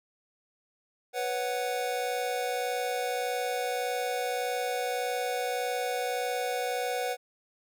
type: chord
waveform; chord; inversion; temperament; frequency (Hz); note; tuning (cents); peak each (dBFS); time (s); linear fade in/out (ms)
square; B suspended second; none; just; 493.9 / 555.6 / 740.8; B4 / C#5 / F#5; 0 / +4 / +2; -33 / -38 / -33; 1.13-7.17; 50
effects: none